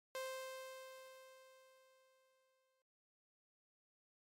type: tone with exponential decay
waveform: sawtooth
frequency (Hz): 523.3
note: C5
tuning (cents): 0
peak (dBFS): -38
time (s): 0.15-2.82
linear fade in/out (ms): 1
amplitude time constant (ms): 580
effects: noise-tail reverb RT60 0.8 s tail -23 dB re dry + MP3 64 kbps